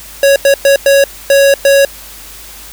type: tone bursts at uneven times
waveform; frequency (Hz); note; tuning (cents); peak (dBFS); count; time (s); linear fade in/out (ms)
square; 554.4; C#5; 0; -5; 6; 0.23-0.36 / 0.45-0.54 / 0.65-0.76 / 0.86-1.04 / 1.3-1.54 / 1.65-1.85; 2
effects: added 50 Hz sine -38 dBFS peak until 2.72 s + white hiss -32 dBFS RMS until 2.72 s